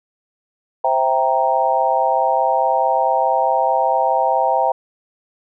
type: chord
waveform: sine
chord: C dominant seventh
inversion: none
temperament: equal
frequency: 523.3 / 659.3 / 784 / 932.3 Hz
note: C5 / E5 / G5 / Bb5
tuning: 0 / 0 / 0 / 0 cents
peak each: -21 / -20 / -18 / -19 dBFS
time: 0.84-4.72 s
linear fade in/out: 5 ms
effects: none